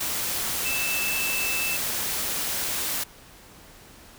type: tone in noise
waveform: sine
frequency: 2640 Hz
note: E7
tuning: 2 cents sharp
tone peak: -27 dBFS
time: 0.65-1.77 s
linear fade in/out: 10 ms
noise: white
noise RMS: -28 dBFS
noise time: 0-3.04 s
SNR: -2 dB
effects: pink hiss -49 dBFS RMS until 4.18 s